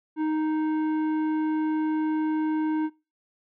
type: tone with tanh clipping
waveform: triangle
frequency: 311.1 Hz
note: D#4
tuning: in tune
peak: -25 dBFS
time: 0.16-2.9 s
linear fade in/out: 50 ms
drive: 15 dB
effects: noise-tail reverb RT60 0.3 s tail -24 dB re dry